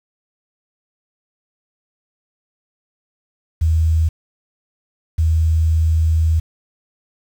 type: tone bursts at uneven times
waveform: sine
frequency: 80.5 Hz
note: E2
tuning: 41 cents flat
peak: -12 dBFS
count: 2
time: 3.61-4.09 / 5.18-6.4 s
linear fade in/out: 10 ms
effects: 7-bit